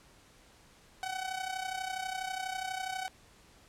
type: tone with amplitude modulation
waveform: sawtooth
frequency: 753 Hz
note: F#5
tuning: 30 cents sharp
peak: -28 dBFS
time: 1.03-3.08 s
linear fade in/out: 0 ms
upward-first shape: sine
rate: 32.2 Hz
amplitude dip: 70%
effects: pink hiss -60 dBFS RMS until 3.68 s + low-pass 10000 Hz 12 dB/octave